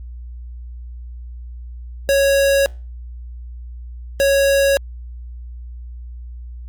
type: tone pair in turn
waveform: square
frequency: 553 / 553 Hz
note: C#5 / C#5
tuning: -4 / -4 cents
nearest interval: unison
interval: 0 cents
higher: neither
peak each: -13 dBFS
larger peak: neither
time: 2.09-2.66 / 4.2-4.77 s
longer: neither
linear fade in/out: 0 ms
effects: added 60 Hz sine -30 dBFS peak until 6.68 s + Opus 48 kbps